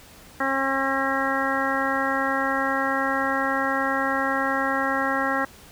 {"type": "harmonic tone", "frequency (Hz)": 270, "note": "C#4", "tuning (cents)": -45, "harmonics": [1, 2, 3, 4, 5, 6, 7], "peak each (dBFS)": [-29, -29, -29, -29, -29, -29, -29], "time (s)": [0.4, 5.45], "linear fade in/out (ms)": 5, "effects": ["pink hiss -48 dBFS RMS until 5.71 s"]}